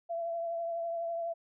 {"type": "tone with vibrato", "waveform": "sine", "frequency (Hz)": 674, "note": "E5", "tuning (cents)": 38, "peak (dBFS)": -32, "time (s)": [0.09, 1.34], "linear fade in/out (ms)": 20, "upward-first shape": "triangle", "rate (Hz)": 12, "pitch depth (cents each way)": 27, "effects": []}